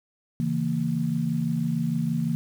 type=chord; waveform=sine; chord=A# diminished; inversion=first; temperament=equal with one note detuned; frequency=138.59 / 164.81 / 230 Hz; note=C#3 / E3 / A#3; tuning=0 / 0 / -23 cents; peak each=-30 / -26 / -27 dBFS; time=0.4-2.35 s; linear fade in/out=0 ms; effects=8-bit